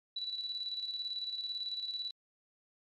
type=tone with tremolo; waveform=sine; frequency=3949 Hz; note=B7; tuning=1 cent flat; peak=-34 dBFS; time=0.16-2.11 s; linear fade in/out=5 ms; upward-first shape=square; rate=18 Hz; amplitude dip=50%; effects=MP3 64 kbps